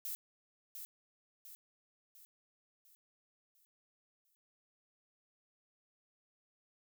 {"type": "noise with echo", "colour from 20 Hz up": "violet", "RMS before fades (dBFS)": -41, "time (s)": [0.05, 0.15], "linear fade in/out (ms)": 0, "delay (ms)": 700, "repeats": 6, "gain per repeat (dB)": -6, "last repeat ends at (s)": 4.35, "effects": []}